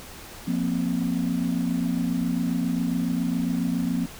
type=chord; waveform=sine; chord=F suspended fourth; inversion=none; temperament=equal with one note detuned; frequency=174.61 / 234.3 / 261.6 Hz; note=F3 / Bb3 / C4; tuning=0 / +9 / 0 cents; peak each=-26 dBFS; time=0.47-4.06 s; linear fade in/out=10 ms; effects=tanh soft clip ceiling -15 dBFS + pink hiss -42 dBFS RMS until 4.19 s